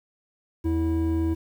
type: tone pair together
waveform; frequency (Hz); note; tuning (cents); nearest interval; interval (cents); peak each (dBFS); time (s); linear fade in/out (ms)
triangle; 81.45 / 325.8; E2 / E4; -20 / -20; 2 octaves; 2400; -22 / -21; 0.64-1.35; 20
effects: tanh soft clip ceiling -15 dBFS + 9-bit